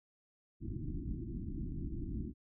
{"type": "low-pass noise", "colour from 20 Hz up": "pink", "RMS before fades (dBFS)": -40, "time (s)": [0.6, 2.34], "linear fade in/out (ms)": 50, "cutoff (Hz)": 350, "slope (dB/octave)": 96, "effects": []}